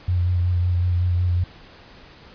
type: tone with vibrato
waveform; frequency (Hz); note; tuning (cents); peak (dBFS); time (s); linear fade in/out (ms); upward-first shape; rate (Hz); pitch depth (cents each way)
sine; 88.8; F2; +29; -17; 0.08-1.44; 5; sine; 5.4; 25
effects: pink hiss -46 dBFS RMS until 2.34 s + resampled to 11025 Hz